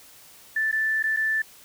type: tone with dropouts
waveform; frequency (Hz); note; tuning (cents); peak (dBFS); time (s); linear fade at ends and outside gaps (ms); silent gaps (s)
sine; 1761; A6; +1; -21; 0.56-1.42; 5; 0.715-0.726 / 1.027-1.038 / 1.164-1.17
effects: white hiss -50 dBFS RMS until 1.64 s